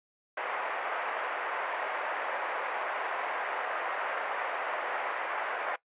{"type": "band-pass noise", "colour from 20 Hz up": "pink", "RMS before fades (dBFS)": -34, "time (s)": [0.37, 5.76], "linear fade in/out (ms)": 5, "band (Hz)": [570, 2100], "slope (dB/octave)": 24, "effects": ["noise-tail reverb RT60 0.1 s tail -19 dB re dry", "resampled to 8000 Hz"]}